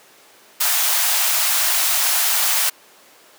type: high-pass noise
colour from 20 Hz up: white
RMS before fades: -18 dBFS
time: 0.6-2.7 s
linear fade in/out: 10 ms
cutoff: 610 Hz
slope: 96 dB/octave
effects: pink hiss -48 dBFS RMS until 3.38 s + high-pass 400 Hz 12 dB/octave